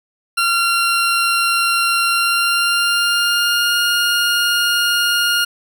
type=tone with pitch glide; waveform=20% pulse; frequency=1377 to 1419 Hz; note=F6 to F6; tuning=-25 to +27 cents; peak=-9 dBFS; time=0.37-5.45 s; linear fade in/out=10 ms; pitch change=+52 cents; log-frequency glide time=2.09-3.77 s; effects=none